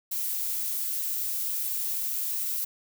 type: noise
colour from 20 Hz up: violet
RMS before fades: -30 dBFS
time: 0.11-2.65 s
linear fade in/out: 10 ms
effects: none